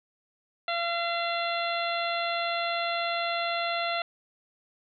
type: harmonic tone with a mistuned harmonic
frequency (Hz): 683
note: F5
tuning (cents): -39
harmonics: 1 / 2 / 3 / 4 / 5 / 6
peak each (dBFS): -30 / -33 / -35 / -36 / -37 / -38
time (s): 0.68-4.02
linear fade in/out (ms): 2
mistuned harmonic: 5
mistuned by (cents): +21
effects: none